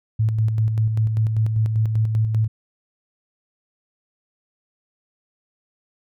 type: tone with tremolo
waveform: sine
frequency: 110 Hz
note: A2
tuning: in tune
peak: -15 dBFS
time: 0.19-2.48 s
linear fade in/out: 10 ms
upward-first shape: square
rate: 5.1 Hz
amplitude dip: 40%
effects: none